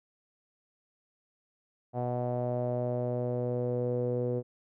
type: tone with low-pass filter sweep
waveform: sawtooth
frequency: 123 Hz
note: B2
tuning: 7 cents flat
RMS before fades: -31 dBFS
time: 1.93-4.43 s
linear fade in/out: 50 ms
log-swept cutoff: 700 to 460 Hz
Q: 5.7
effects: none